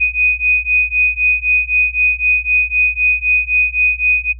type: beating tone pair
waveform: sine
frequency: 2489 / 2492.9 Hz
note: D#7 / D#7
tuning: 0 / +3 cents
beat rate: 3.9 Hz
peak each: -15 dBFS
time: 0-4.33 s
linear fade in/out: 20 ms
effects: noise-tail reverb RT60 0.1 s tail -17 dB re dry + added 60 Hz sine -30 dBFS peak until 4.39 s

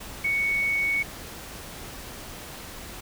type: tone in noise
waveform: sine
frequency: 2224 Hz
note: C#7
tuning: 5 cents sharp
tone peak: -22 dBFS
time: 0.24-1.03 s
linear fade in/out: 10 ms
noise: pink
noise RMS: -40 dBFS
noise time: 0-3.01 s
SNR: +15 dB
effects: none

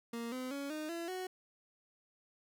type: tone with pitch steps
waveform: 30% pulse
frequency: 233.1 / 255.7 / 280.4 / 307.6 / 337.4 / 370 Hz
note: A#3 / C4 / C#4 / D#4 / E4 / F#4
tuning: 0 / -40 / +20 / -20 / +40 / 0 cents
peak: -36 dBFS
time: 0.13-1.27 s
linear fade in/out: 5 ms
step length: 190 ms
effects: none

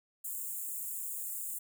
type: high-pass noise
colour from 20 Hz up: white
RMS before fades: -39 dBFS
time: 0.24-1.59 s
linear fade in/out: 10 ms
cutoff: 7000 Hz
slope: 96 dB/octave
effects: none

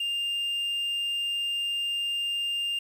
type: tone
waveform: triangle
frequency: 2803 Hz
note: F7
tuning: 6 cents sharp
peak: -25 dBFS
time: 0-2.79 s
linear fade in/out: 5 ms
effects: 9-bit

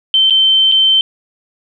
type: tone with dropouts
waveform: sine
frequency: 3100 Hz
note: G7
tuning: 20 cents flat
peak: -7 dBFS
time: 0.14-1.01 s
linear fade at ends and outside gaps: 1 ms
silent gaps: 0.299-0.306 / 0.716-0.721 s
effects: none

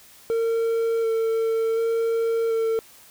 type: tone with vibrato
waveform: triangle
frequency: 453.6 Hz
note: A#4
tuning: 47 cents flat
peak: -18 dBFS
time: 0.3-2.79 s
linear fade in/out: 0 ms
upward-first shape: square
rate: 0.68 Hz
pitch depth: 12 cents each way
effects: white hiss -50 dBFS RMS until 3.1 s

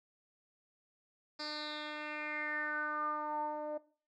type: tone with low-pass filter sweep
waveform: 10% pulse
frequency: 301.3 Hz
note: D4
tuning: 44 cents sharp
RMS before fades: -39 dBFS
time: 1.39-3.78 s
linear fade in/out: 10 ms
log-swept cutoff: 4900 to 660 Hz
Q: 6.7
effects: noise-tail reverb RT60 0.4 s tail -17 dB re dry

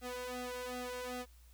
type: tone with flanger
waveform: sawtooth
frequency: 249.1 Hz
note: B3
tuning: 15 cents sharp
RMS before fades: -42 dBFS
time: 0.01-1.26 s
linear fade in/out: 50 ms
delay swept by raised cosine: 1.5 to 2.14 ms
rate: 2.6 Hz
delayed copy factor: +1
effects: added 60 Hz sine -57 dBFS peak until 1.53 s + white hiss -68 dBFS RMS until 1.53 s

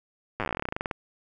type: slowing click train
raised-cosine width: 0.5 ms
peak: -14 dBFS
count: 22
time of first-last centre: 0.4-0.912 s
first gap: 8 ms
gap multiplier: 1.1
effects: none

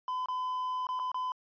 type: tone with dropouts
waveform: triangle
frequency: 1012 Hz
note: B5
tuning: 42 cents sharp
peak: -29 dBFS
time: 0.08-1.32 s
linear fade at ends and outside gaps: 1 ms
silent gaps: 0.259-0.285 / 0.869-0.889 / 0.992-0.997 / 1.117-1.144 s
effects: resampled to 11025 Hz

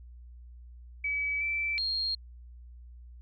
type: tone with pitch steps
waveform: sine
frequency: 2286 / 2328 / 4236 Hz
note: D7 / D7 / C8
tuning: -47 / -16 / +21 cents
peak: -28 dBFS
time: 1.04-2.15 s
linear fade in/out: 5 ms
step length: 370 ms
effects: added 60 Hz sine -46 dBFS peak until 3.21 s

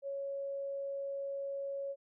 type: tone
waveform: sine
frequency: 554.4 Hz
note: C#5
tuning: in tune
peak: -36 dBFS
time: 0.02-1.96 s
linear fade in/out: 50 ms
effects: none

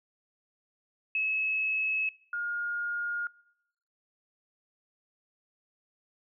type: tone pair in turn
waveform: sine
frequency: 2582 / 1422.6 Hz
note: E7 / F6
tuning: -37 / +32 cents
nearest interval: minor seventh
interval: 1031 cents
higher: first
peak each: -26 / -30 dBFS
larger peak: first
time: 1.15-2.09 / 2.33-3.27 s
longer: neither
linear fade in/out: 2 ms
effects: noise-tail reverb RT60 0.9 s tail -24 dB re dry

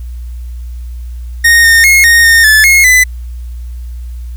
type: tone with pitch steps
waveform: 45% pulse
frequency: 1855 / 1832 / 2158 / 1854 / 1833 / 1737 / 2159 / 2006 Hz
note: A#6 / A#6 / C#7 / A#6 / A#6 / A6 / C#7 / B6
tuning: -9 / -31 / -47 / -10 / -30 / -23 / -46 / +26 cents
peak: -3 dBFS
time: 1.44-3.04 s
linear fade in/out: 10 ms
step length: 200 ms
effects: added 60 Hz sine -20 dBFS peak until 4.36 s + white hiss -48 dBFS RMS until 4.36 s

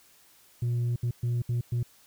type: tone bursts at uneven times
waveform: sine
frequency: 120 Hz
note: B2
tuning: 49 cents flat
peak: -22 dBFS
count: 5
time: 0.62-0.96 / 1.03-1.11 / 1.23-1.42 / 1.49-1.61 / 1.72-1.83 s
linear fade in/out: 5 ms
effects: tanh soft clip ceiling -24 dBFS + white hiss -59 dBFS RMS until 2.06 s

